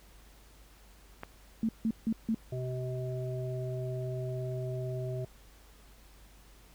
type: click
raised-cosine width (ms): 0.5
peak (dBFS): -24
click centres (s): 1.234
type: tone bursts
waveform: sine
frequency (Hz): 223.2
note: A3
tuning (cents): +25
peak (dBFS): -26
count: 4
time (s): 1.63-2.346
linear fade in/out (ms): 2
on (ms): 59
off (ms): 160
type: harmonic tone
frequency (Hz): 127.3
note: C3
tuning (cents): -47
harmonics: 1 / 3 / 5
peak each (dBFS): -34 / -40 / -41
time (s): 2.52-5.25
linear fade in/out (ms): 5
effects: added 50 Hz sine -56 dBFS peak until 6.74 s + pink hiss -60 dBFS RMS until 6.74 s